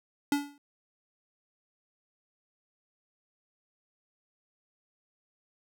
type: tone with exponential decay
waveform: square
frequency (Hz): 286.6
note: D4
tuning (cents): -42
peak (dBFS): -22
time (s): 0.32-0.58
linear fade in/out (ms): 2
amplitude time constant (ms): 56
effects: none